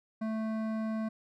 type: tone with hard clipping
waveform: triangle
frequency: 220 Hz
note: A3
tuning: in tune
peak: -33 dBFS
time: 0.21-1.09 s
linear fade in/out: 10 ms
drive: 17 dB
effects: none